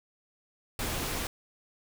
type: noise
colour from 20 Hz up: pink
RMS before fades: -33 dBFS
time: 0.79-1.27 s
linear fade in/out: 2 ms
effects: none